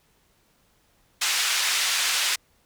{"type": "band-pass noise", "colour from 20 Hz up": "pink", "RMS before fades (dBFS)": -24, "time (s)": [1.21, 2.36], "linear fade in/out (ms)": 10, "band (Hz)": [2000, 8000], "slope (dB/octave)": 12, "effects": ["pink hiss -64 dBFS RMS until 2.65 s"]}